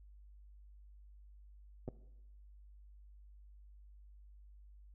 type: clicks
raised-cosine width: 2 ms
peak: -29 dBFS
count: 2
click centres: 1.879 / 1.887 s
effects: noise-tail reverb RT60 0.9 s tail -17 dB re dry + added 50 Hz sine -55 dBFS peak until 4.94 s